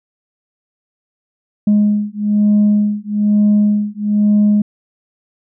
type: beating tone pair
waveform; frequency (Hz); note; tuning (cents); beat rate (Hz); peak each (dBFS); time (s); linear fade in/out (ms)
sine; 207.7 / 208.8; G#3 / G#3; 0 / +10; 1.1; -12; 1.67-4.62; 5
effects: tanh soft clip ceiling -6 dBFS